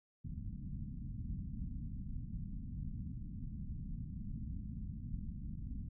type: low-pass noise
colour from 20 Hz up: pink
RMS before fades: -43 dBFS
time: 0.24-5.89 s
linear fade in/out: 10 ms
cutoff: 240 Hz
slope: 48 dB/octave
effects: none